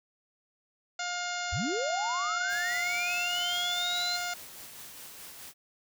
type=harmonic tone; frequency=709 Hz; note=F5; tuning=26 cents sharp; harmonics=1 / 2 / 3 / 4 / 5 / 6 / 7 / 8 / 9 / 10; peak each=-37 / -36 / -40 / -44 / -43 / -44 / -45 / -47 / -47 / -43 dBFS; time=0.99-4.34 s; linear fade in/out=5 ms
type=linear sweep; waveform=sine; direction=up; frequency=55 to 4186 Hz; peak=-30 dBFS; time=1.52-4.17 s; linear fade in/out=10 ms
type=noise with tremolo; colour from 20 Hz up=white; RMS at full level=-45 dBFS; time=2.48-5.54 s; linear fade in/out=50 ms; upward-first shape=sine; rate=4.8 Hz; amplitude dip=30%
effects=none